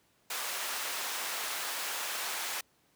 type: high-pass noise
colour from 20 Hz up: pink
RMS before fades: -36 dBFS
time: 0.3-2.61 s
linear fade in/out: 5 ms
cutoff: 880 Hz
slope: 12 dB/octave
effects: pink hiss -69 dBFS RMS until 2.95 s + high-pass 100 Hz 12 dB/octave